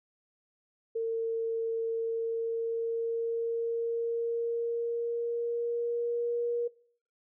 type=tone with pitch glide; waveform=sine; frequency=454.6 to 475 Hz; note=A#4 to A#4; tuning=-43 to +33 cents; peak=-28 dBFS; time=0.95-6.68 s; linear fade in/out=10 ms; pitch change=+76 cents; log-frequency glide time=1.85-6.45 s; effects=noise-tail reverb RT60 0.5 s tail -20 dB re dry